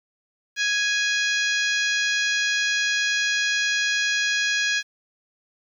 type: harmonic tone with a mistuned harmonic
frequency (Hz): 830.6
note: G#5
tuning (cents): 0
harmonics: 2 / 3 / 4 / 5 / 6 / 7 / 8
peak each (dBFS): -23 / -27 / -29 / -31 / -33 / -34 / -35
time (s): 0.56-4.83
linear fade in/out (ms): 50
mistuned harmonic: 5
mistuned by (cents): -16
effects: 9-bit